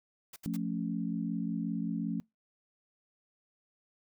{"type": "noise bursts", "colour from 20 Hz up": "white", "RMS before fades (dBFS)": -47, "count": 3, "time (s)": [0.33, 0.566], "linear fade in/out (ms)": 5, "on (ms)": 32, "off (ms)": 70}
{"type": "chord", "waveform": "sine", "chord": "F augmented", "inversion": "none", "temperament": "equal", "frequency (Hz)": [174.61, 220, 277.2], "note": ["F3", "A3", "C#4"], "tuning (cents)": [0, 0, 0], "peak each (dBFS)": [-35, -35, -37], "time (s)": [0.46, 2.2], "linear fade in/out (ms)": 0}
{"effects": ["noise-tail reverb RT60 0.2 s tail -26 dB re dry"]}